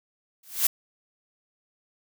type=noise with exponential growth; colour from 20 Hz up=blue; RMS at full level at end=-17 dBFS; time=0.43-0.67 s; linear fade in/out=5 ms; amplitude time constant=51 ms; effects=none